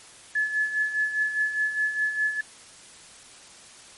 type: tone with tremolo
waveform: sine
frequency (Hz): 1718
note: A6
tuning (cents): -42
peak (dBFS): -20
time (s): 0.35-2.41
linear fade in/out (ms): 5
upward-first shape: sine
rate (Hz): 4.9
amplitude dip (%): 65
effects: white hiss -48 dBFS RMS until 3.97 s + MP3 48 kbps